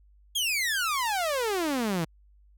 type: exponential sweep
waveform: sawtooth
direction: down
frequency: 3359 to 155.56 Hz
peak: -22 dBFS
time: 0.35-2.05 s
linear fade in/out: 10 ms
effects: added 50 Hz sine -55 dBFS peak until 2.57 s